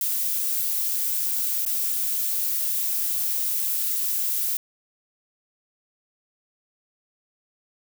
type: noise with dropouts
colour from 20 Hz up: violet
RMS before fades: -25 dBFS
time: 0.01-4.57 s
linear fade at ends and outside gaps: 2 ms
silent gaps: 1.652-1.662 s
effects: none